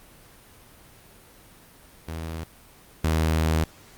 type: tone pair in turn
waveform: sawtooth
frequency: 81 / 79.65 Hz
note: E2 / D#2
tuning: -30 / +41 cents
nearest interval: unison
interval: 29 cents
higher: first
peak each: -27 / -16 dBFS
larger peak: second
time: 2.08-2.44 / 3.04-3.64 s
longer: second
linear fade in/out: 5 ms
effects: pink hiss -51 dBFS RMS until 3.97 s + Opus 32 kbps